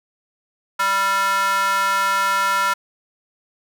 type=tone with high-pass filter; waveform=square; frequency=196 Hz; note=G3; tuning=in tune; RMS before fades=-19 dBFS; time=0.79-2.74 s; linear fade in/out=10 ms; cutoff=1200 Hz; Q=9.2; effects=none